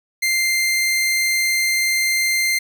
sawtooth tone, 2093 Hz, C7, in tune, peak -13 dBFS, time 0.22-2.59 s, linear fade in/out 10 ms, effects none

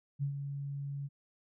sine tone with ADSR envelope, 140.7 Hz, C#3, 26 cents sharp, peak -29 dBFS, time 0.19-1.09 s, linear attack 36 ms, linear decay 96 ms, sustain -7 dB, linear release 33 ms, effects none

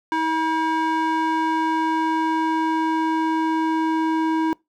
square tone with band-pass filter sweep, 320.3 Hz, E4, 50 cents flat, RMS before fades -21 dBFS, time 0.12-4.53 s, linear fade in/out 0 ms, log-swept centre 1100 to 650 Hz, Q 1.5, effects noise-tail reverb RT60 0.2 s tail -24 dB re dry

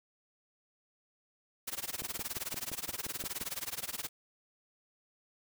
white noise with tremolo, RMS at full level -36 dBFS, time 1.67-4.09 s, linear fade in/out 10 ms, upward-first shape sine, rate 19 Hz, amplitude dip 95%
click train, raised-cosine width 2 ms, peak -30 dBFS, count 9, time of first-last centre 2.02-3.414 s, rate 5.74 Hz
effects none

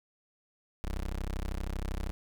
25% pulse tone, 32.7 Hz, C1, in tune, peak -29 dBFS, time 0.84-2.11 s, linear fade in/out 0 ms, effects none

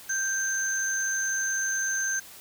sine tone pair together, 1568 / 6272 Hz, G6 / G8, 0 / 0 cents, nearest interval 2 octaves, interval 2400 cents, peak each -28 dBFS, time 0.09-2.2 s, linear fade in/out 10 ms, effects white hiss -47 dBFS RMS until 2.4 s

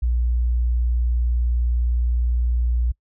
sine tone, 59.8 Hz, A#1, 45 cents sharp, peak -17 dBFS, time 0.02-2.92 s, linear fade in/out 10 ms, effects noise-tail reverb RT60 0.1 s tail -25 dB re dry

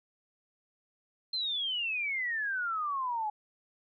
sine exponential sweep, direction down, 4186 to 830.6 Hz, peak -30 dBFS, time 1.33-3.3 s, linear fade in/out 5 ms, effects none

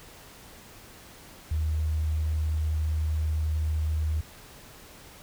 sine tone, 77.78 Hz, D#2, in tune, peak -24 dBFS, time 1.51-4.21 s, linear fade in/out 5 ms, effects pink hiss -49 dBFS RMS until 5.22 s

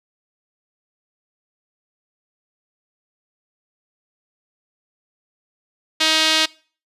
sawtooth tone with band-pass filter, 315.8 Hz, D#4, 26 cents sharp, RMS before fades -17 dBFS, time 6-6.46 s, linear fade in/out 10 ms, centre 3700 Hz, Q 1.8, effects noise-tail reverb RT60 0.4 s tail -22 dB re dry + resampled to 32000 Hz

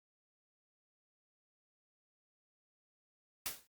white noise with exponential decay, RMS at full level -35 dBFS, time 3.46-3.67 s, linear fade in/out 0 ms, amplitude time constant 45 ms, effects Opus 48 kbps

